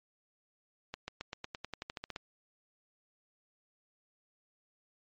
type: accelerating click train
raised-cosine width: 0.2 ms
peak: -21 dBFS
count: 14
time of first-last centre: 0.94-2.161 s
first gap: 140 ms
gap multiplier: 0.93
effects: low-pass 5000 Hz 12 dB/octave + MP3 48 kbps